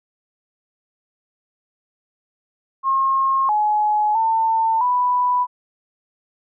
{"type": "tone with pitch steps", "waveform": "sine", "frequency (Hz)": [1075, 845, 897, 989], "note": ["C6", "G#5", "A5", "B5"], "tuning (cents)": [47, 30, 33, 2], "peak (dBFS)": -15, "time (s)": [2.83, 5.47], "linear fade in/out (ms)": 50, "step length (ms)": 660, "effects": []}